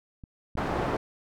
clicks, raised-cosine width 5 ms, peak -31 / -24 dBFS, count 2, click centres 0.238 / 0.554 s
white low-pass noise, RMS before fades -29 dBFS, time 0.57-0.97 s, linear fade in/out 5 ms, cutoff 820 Hz, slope 12 dB/octave
effects none

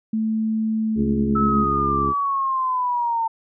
sine tone with pitch glide, 220 to 215.1 Hz, A3 to A3, 0 to -39 cents, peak -19 dBFS, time 0.13-1.65 s, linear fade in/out 5 ms, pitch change -39 cents, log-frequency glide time 0.81-1.52 s
harmonic tone, 69.3 Hz, C#2, in tune, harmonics 1 / 2 / 3 / 4 / 5 / 6, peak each -29 / -29 / -29 / -29 / -29 / -29 dBFS, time 0.95-2.14 s, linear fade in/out 50 ms
sine linear sweep, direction down, 1313 to 899 Hz, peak -19 dBFS, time 1.35-3.28 s, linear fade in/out 10 ms
effects none

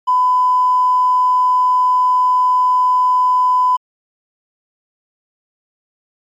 triangle tone, 1003 Hz, B5, 26 cents sharp, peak -6 dBFS, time 0.07-3.77 s, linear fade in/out 20 ms, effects tanh soft clip ceiling -8 dBFS + MP3 64 kbps

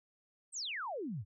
sine exponential sweep, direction down, 8870 to 86.5 Hz, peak -37 dBFS, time 0.52-1.25 s, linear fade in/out 50 ms, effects none

